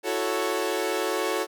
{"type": "chord", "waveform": "sawtooth", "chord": "F# minor seventh", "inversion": "third", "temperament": "equal", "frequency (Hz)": [329.6, 370, 440, 554.4], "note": ["E4", "F#4", "A4", "C#5"], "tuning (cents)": [0, 0, 0, 0], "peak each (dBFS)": [-29, -26, -25, -27], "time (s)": [0.03, 1.47], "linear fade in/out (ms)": 50, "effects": []}